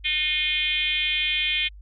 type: tone with frequency modulation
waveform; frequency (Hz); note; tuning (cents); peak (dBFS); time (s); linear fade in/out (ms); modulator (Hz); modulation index
sine; 2794; F7; 0; -21; 0.04-1.69; 20; 325; 2.2
effects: added 50 Hz sine -41 dBFS peak until 1.81 s + Opus 48 kbps